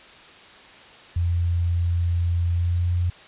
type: tone with pitch glide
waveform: sine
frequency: 86.2 to 88.11 Hz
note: F2 to F2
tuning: -22 to +16 cents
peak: -19 dBFS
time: 1.16-3.1 s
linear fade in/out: 5 ms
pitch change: +38 cents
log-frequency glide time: 2.51-2.94 s
effects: white hiss -46 dBFS RMS until 3.27 s + resampled to 8000 Hz